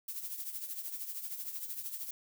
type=noise with tremolo; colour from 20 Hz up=violet; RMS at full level=-38 dBFS; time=0.08-2.11 s; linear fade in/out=5 ms; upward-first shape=triangle; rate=13 Hz; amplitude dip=70%; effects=none